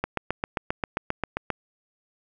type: click train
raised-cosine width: 0.5 ms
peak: -10 dBFS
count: 12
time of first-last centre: 0.04-1.503 s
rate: 7.52 Hz
effects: none